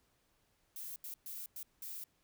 violet noise bursts at uneven times, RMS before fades -45 dBFS, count 5, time 0.76-0.96 / 1.04-1.14 / 1.26-1.46 / 1.56-1.63 / 1.82-2.04 s, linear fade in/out 2 ms, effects pink hiss -75 dBFS RMS until 2.23 s

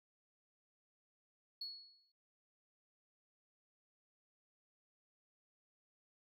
sine tone with exponential decay, 4364 Hz, C#8, 28 cents flat, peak -39 dBFS, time 1.61-2.12 s, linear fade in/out 5 ms, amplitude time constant 110 ms, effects tanh soft clip ceiling -37 dBFS

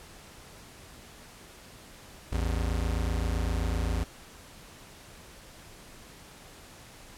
square tone pair together, 55.3 / 83 Hz, A1 / E2, +9 / +12 cents, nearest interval perfect fifth, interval 703 cents, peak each -29 / -32 dBFS, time 2.32-4.04 s, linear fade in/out 5 ms, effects pink hiss -50 dBFS RMS until 7.17 s + low-pass 12000 Hz 12 dB/octave

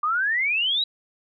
sine exponential sweep, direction up, 1174.7 to 3951 Hz, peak -20 dBFS, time 0.03-0.84 s, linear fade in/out 5 ms, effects none

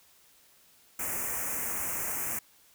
white band-stop noise, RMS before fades -33 dBFS, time 0.99-2.39 s, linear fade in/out 5 ms, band 2500 to 6200 Hz, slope 48 dB/octave, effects white hiss -61 dBFS RMS until 2.74 s

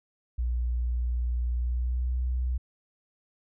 sine tone with pitch glide, 60.2 to 62.43 Hz, B1 to B1, -44 to +19 cents, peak -25 dBFS, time 0.38-2.58 s, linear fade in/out 10 ms, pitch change +63 cents, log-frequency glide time 1.52-2.17 s, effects none

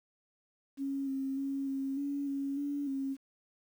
sine tone with pitch steps, 274.8 / 269.2 / 274.3 / 270.8 / 282.4 / 276.7 / 285.8 / 271.1 Hz, C#4 / C4 / C#4 / C#4 / C#4 / C#4 / D4 / C#4, -15 / +49 / -18 / -40 / +32 / -3 / -47 / -38 cents, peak -32 dBFS, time 0.77-3.17 s, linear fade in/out 50 ms, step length 300 ms, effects 10-bit

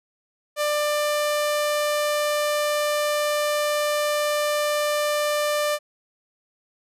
sawtooth tone, 594 Hz, D5, 20 cents sharp, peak -17 dBFS, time 0.56-5.79 s, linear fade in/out 50 ms, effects resampled to 32000 Hz

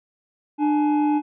triangle tone pair together, 298.6 / 844.6 Hz, D4 / G#5, +29 / +29 cents, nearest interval octave + tritone, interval 1800 cents, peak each -16 / -22 dBFS, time 0.58-1.22 s, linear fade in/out 50 ms, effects resampled to 8000 Hz

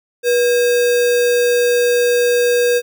sine tone with sample-and-hold, 484.1 Hz, B4, 35 cents flat, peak -11 dBFS, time 0.23-2.82 s, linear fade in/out 50 ms, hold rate 2100 Hz, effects none

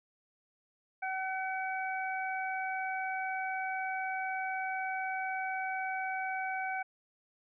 harmonic tone, 758 Hz, F#5, 42 cents sharp, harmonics 1 / 2 / 3, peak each -35 / -38 / -40 dBFS, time 1.02-6.83 s, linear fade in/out 10 ms, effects none

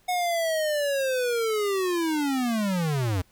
square linear sweep, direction down, 732 to 86 Hz, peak -24 dBFS, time 0.08-3.22 s, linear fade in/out 10 ms, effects pink hiss -62 dBFS RMS until 3.31 s

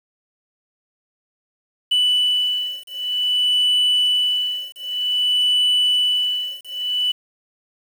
sine beating tone pair, 2976 / 2976.53 Hz, F#7 / F#7, +9 / +10 cents, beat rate 0.53 Hz, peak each -18 dBFS, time 1.91-7.12 s, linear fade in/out 10 ms, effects tanh soft clip ceiling -12 dBFS + 7-bit

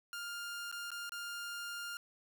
sawtooth tone with dropouts, 1404 Hz, F6, 9 cents sharp, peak -37 dBFS, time 0.13-1.97 s, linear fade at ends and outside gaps 1 ms, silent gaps 0.715-0.725 / 0.905-0.916 / 1.094-1.12 s, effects none

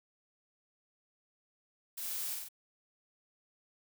blue noise with echo, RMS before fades -41 dBFS, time 1.97-2.35 s, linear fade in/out 10 ms, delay 46 ms, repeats 3, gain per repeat -2 dB, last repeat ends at 2.488 s, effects none

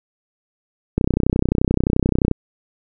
click train, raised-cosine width 3 ms, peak -3 dBFS, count 43, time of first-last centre 0.98-2.313 s, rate 31.5 Hz, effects none

